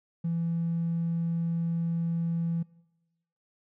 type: tone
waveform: triangle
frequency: 167.5 Hz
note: E3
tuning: 28 cents sharp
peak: -23 dBFS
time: 0.24-2.63 s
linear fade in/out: 10 ms
effects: noise-tail reverb RT60 1.0 s tail -26 dB re dry + tanh soft clip ceiling -23 dBFS